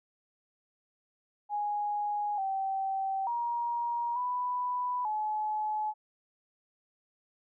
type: tone with pitch steps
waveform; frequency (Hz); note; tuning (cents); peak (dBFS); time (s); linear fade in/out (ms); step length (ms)
sine; 829 / 774 / 947 / 990 / 854; G#5 / G5 / A#5 / B5 / G#5; -3 / -22 / +27 / +4 / +48; -29; 1.49-5.94; 50; 890
effects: none